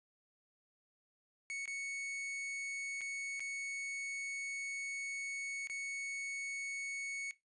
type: tone with dropouts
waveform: 45% pulse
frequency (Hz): 2217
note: C#7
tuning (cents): 0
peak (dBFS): -39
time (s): 1.5-7.31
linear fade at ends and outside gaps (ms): 0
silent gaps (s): 1.656-1.677 / 3.009-3.015 / 3.396-3.404 / 5.672-5.698
effects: noise-tail reverb RT60 0.2 s tail -19 dB re dry + resampled to 22050 Hz